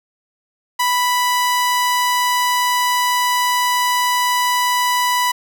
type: tone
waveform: sawtooth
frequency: 987.8 Hz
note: B5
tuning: in tune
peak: -11 dBFS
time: 0.79-5.32 s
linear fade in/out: 10 ms
effects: none